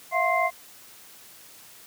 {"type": "tone cluster", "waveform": "sine", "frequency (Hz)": [663, 715, 1062, 2085], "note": ["E5", "F5", "C6", "C7"], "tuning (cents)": [10, 41, 25, -7], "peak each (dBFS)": -26, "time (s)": [0.11, 0.51], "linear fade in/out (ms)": 50, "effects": ["white hiss -49 dBFS RMS until 1.86 s", "high-pass 80 Hz 12 dB/octave"]}